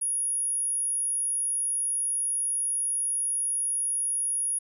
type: tone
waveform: sine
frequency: 10420 Hz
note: E9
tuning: 21 cents flat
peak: -25 dBFS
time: 0.01-4.59 s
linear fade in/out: 10 ms
effects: none